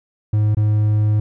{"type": "tone with dropouts", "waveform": "triangle", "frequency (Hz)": 106.1, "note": "G#2", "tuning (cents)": 38, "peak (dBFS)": -11, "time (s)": [0.33, 1.2], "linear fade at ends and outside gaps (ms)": 5, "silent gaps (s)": [0.548, 0.569], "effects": []}